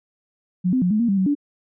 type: tone with pitch steps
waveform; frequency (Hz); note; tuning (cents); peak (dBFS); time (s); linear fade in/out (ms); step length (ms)
sine; 181 / 256.8 / 179.5 / 213.7 / 235.6 / 196.7 / 188.7 / 288.7; F#3 / C4 / F3 / G#3 / A#3 / G3 / F#3 / D4; -38 / -32 / +48 / +50 / +19 / +6 / +34 / -30; -16; 0.64-1.352; 20; 89
effects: none